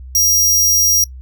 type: tone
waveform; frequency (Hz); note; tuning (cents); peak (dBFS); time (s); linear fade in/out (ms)
sawtooth; 5700; F8; +34; -8; 0.15-1.04; 2
effects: noise-tail reverb RT60 0.1 s tail -21 dB re dry + added 64 Hz sine -30 dBFS peak until 1.21 s